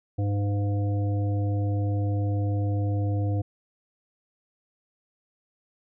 harmonic tone, 101.5 Hz, G#2, 39 cents flat, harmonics 1 / 3 / 5 / 7, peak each -23 / -33 / -37 / -40 dBFS, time 0.18-3.42 s, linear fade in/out 10 ms, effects none

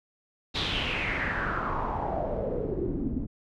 pink noise with low-pass filter sweep, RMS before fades -30 dBFS, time 0.54-3.27 s, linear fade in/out 20 ms, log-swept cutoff 3900 to 230 Hz, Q 5.3, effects none

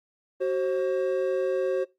triangle tone pair together, 376.1 / 533 Hz, F#4 / C5, +28 / +32 cents, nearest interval tritone, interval 604 cents, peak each -24 dBFS, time 0.4-1.85 s, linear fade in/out 20 ms, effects noise-tail reverb RT60 0.2 s tail -19 dB re dry + Opus 32 kbps

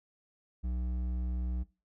triangle tone with hard clipping, 61.5 Hz, B1, 7 cents flat, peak -33 dBFS, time 0.63-1.64 s, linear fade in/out 20 ms, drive 12 dB, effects noise-tail reverb RT60 0.3 s tail -20 dB re dry

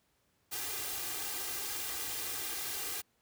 white noise with comb filter, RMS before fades -38 dBFS, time 0.51-3.02 s, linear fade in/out 20 ms, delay 2.5 ms, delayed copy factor +0.75, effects pink hiss -74 dBFS RMS until 3.21 s + high-pass 60 Hz 12 dB/octave

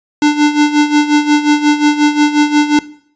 square tone with tremolo, 296.6 Hz, D4, 17 cents sharp, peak -6 dBFS, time 0.22-2.79 s, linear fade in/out 2 ms, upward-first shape sine, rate 5.6 Hz, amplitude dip 75%, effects noise-tail reverb RT60 0.6 s tail -19 dB re dry + resampled to 16000 Hz

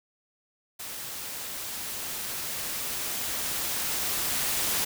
white noise with level ramp, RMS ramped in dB -38 to -27 dBFS, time 0.79-4.85 s, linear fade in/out 10 ms, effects none

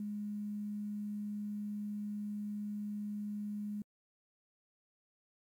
sine tone with quantisation, 207.7 Hz, G#3, in tune, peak -37 dBFS, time 0-3.82 s, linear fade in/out 2 ms, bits 11, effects AAC 64 kbps

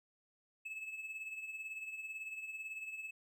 triangle tone with tremolo, 2600 Hz, E7, 24 cents flat, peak -38 dBFS, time 0.65-3.11 s, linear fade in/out 10 ms, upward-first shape triangle, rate 18 Hz, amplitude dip 65%, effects none

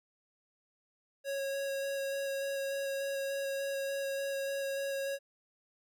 square tone with vibrato, 550 Hz, C#5, 14 cents flat, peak -34 dBFS, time 1.24-5.19 s, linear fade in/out 50 ms, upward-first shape square, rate 3.4 Hz, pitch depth 8 cents each way, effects none

